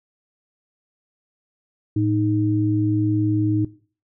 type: tone pair together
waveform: sine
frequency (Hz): 110 / 311.1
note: A2 / D#4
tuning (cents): 0 / 0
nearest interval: octave + tritone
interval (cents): 1800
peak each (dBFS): -20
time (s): 1.96-3.65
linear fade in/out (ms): 5
effects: noise-tail reverb RT60 0.4 s tail -18 dB re dry